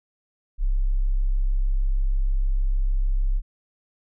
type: tone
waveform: sine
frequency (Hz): 33.26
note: C1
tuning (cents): +29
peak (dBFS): -18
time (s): 0.58-3.42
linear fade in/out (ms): 50
effects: none